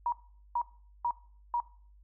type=tone bursts; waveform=sine; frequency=955 Hz; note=A#5; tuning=42 cents sharp; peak=-26 dBFS; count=4; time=0.06-1.602 s; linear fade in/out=2 ms; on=63 ms; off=430 ms; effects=noise-tail reverb RT60 0.5 s tail -19 dB re dry + added 50 Hz sine -55 dBFS peak until 2.03 s